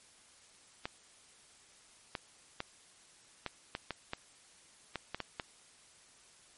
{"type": "clicks", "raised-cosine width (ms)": 0.3, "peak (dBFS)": -20, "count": 11, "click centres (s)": [0.855, 2.152, 2.604, 3.463, 3.751, 3.907, 4.134, 4.957, 5.146, 5.203, 5.398], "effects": ["white hiss -61 dBFS RMS until 6.57 s", "MP3 48 kbps"]}